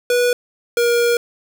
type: tone pair in turn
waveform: square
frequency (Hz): 488.4 / 474.8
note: B4 / A#4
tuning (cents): -19 / +32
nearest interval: unison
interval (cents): 49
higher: first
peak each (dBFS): -14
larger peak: neither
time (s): 0.1-0.33 / 0.77-1.17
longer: second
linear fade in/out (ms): 2
effects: 8-bit